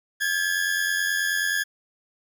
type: tone pair together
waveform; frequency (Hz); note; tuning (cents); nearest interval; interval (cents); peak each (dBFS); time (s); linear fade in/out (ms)
40% pulse; 1619 / 1708.4; G#6 / G#6; -45 / +48; minor second; 93; -25 / -24; 0.2-1.64; 20
effects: none